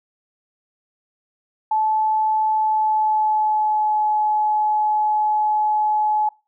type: tone with pitch glide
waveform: sine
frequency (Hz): 867 to 851.6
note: A5 to G#5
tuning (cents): -26 to +43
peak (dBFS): -16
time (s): 1.71-6.29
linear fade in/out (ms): 5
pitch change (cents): -31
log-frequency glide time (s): 2.54-4.05
effects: noise-tail reverb RT60 0.3 s tail -23 dB re dry